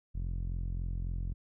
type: tone with low-pass filter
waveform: sawtooth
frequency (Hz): 43.65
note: F1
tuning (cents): 0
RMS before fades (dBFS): -35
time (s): 0.14-1.34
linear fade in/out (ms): 20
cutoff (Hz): 140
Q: 0.84
effects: none